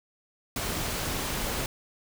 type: noise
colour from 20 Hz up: pink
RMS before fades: -31 dBFS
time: 0.56-1.66 s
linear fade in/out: 2 ms
effects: none